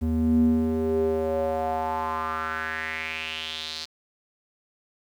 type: tone with band-pass filter sweep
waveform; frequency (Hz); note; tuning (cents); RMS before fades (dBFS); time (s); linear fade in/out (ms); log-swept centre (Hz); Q
square; 79.6; D#2; +40; -26; 0.01-3.86; 20; 170 to 4500; 4.4
effects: 9-bit